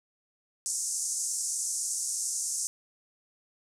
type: band-pass noise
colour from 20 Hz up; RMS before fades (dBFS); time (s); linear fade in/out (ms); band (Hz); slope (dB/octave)
pink; -32; 0.66-2.67; 0; 5900 to 9800; 48
effects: none